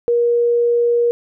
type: tone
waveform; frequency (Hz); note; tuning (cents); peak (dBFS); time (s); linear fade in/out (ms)
sine; 474.9; A#4; +32; -12; 0.08-1.11; 0
effects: none